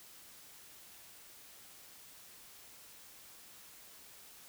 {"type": "silence", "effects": ["white hiss -56 dBFS RMS until 4.48 s"]}